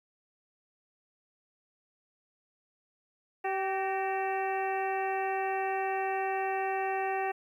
harmonic tone with a mistuned harmonic, 385.4 Hz, G4, 29 cents flat, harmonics 1 / 2 / 3 / 4 / 5 / 6 / 7, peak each -34 / -31 / -43 / -44 / -39 / -45 / -43 dBFS, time 3.44-7.32 s, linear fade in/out 10 ms, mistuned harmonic 5, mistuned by -66 cents, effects 11-bit

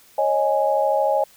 sine chord, C# suspended second, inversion none, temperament equal with one note detuned, 549.3 / 622.3 / 830.6 Hz, C#5 / D#5 / G#5, -16 / 0 / 0 cents, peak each -21 dBFS, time 0.18-1.24 s, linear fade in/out 5 ms, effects white hiss -52 dBFS RMS until 1.36 s

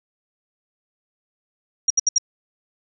sine tone bursts, 5700 Hz, F8, 34 cents sharp, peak -13 dBFS, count 4, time 1.88-2.183 s, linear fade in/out 5 ms, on 24 ms, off 69 ms, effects none

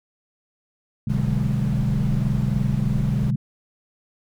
sine chord, G# half-diminished seventh, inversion first, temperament equal, 123.47 / 146.83 / 185 / 207.7 Hz, B2 / D3 / F#3 / G#3, 0 / 0 / 0 / 0 cents, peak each -23 / -24 / -29 / -26 dBFS, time 1.07-3.36 s, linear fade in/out 5 ms
brown noise, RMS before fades -30 dBFS, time 1.09-3.31 s, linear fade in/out 10 ms
effects none

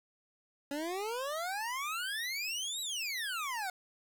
25% pulse exponential two-way sweep, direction up then down, 277.2 to 3951 to 718 Hz, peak -31 dBFS, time 0.71-3.7 s, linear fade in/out 2 ms, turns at 2.81 s, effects 10-bit

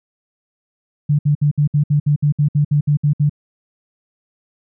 sine tone bursts, 146.83 Hz, D3, in tune, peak -11 dBFS, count 14, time 1.09-3.296 s, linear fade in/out 10 ms, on 100 ms, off 62 ms, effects none

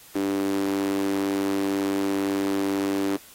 sawtooth tone with high-pass filter, 98 Hz, G2, in tune, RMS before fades -25 dBFS, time 0.15-3.17 s, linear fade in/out 10 ms, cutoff 320 Hz, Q 6.9, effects white hiss -49 dBFS RMS until 3.34 s + AAC 48 kbps

